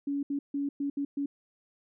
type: tone bursts at uneven times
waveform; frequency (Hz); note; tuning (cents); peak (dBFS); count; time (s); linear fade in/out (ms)
sine; 282.4; C#4; +32; -28; 6; 0.07-0.23 / 0.3-0.39 / 0.54-0.69 / 0.8-0.9 / 0.97-1.05 / 1.17-1.26; 5
effects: none